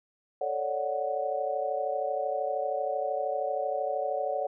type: chord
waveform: sine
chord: D major seventh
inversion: second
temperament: equal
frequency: 440 / 554.4 / 587.3 / 740 Hz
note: A4 / C#5 / D5 / F#5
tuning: 0 / 0 / 0 / 0 cents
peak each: -37 / -32 / -33 / -32 dBFS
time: 0.41-4.47 s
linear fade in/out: 5 ms
effects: none